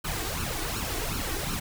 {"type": "noise with flanger", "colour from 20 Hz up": "pink", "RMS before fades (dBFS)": -31, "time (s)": [0.04, 1.6], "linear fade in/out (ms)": 10, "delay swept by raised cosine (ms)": [0.71, 2.71], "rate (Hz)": 2.7, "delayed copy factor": 0.75, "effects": []}